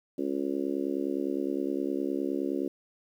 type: harmonic tone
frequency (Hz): 69.7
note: C#2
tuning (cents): +10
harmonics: 3 / 4 / 5 / 6 / 7 / 8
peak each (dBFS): -40 / -31 / -32 / -38 / -40 / -42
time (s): 0.18-2.68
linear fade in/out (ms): 5
effects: 10-bit